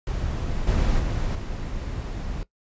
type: noise with level steps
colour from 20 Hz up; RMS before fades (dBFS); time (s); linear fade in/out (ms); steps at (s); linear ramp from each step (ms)
brown; -27 / -21 / -25 / -30; 0.07-2.43; 0; 0.67 / 0.99 / 1.35; 5
effects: noise-tail reverb RT60 0.1 s tail -18 dB re dry + resampled to 16000 Hz